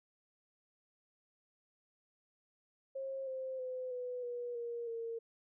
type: tone with pitch steps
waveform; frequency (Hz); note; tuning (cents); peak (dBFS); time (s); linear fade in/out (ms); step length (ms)
sine; 537 / 523.2 / 509.8 / 496.7 / 484 / 471.6 / 459.5; C5 / C5 / C5 / B4 / B4 / A#4 / A#4; +45 / 0 / -45 / +10 / -35 / +20 / -25; -38; 2.95-5.19; 10; 320
effects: none